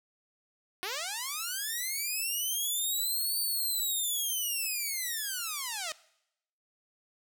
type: linear two-way sweep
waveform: 5% pulse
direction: up then down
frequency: 351.5 to 4586 to 603 Hz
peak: -22 dBFS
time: 0.83-5.92 s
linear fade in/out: 0 ms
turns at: 3.4 s
effects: noise-tail reverb RT60 0.8 s tail -20 dB re dry